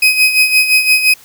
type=tone with tremolo; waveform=35% pulse; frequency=2518 Hz; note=D#7; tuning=20 cents sharp; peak=-4 dBFS; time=0.02-1.14 s; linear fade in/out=5 ms; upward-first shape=sine; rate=5.8 Hz; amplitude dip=65%; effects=white hiss -42 dBFS RMS until 1.24 s